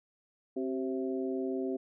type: harmonic tone with a mistuned harmonic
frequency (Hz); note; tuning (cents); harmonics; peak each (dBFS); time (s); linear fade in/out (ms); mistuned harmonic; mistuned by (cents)
132.4; C3; +21; 2 / 3 / 4 / 5; -34 / -34 / -43 / -43; 0.56-1.77; 10; 3; -54
effects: none